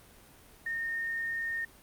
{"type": "tone with quantisation", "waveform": "sine", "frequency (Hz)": 1834, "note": "A#6", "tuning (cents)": -29, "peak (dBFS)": -31, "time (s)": [0.66, 1.65], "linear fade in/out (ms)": 5, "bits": 10, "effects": ["pink hiss -56 dBFS RMS until 1.82 s", "Opus 32 kbps"]}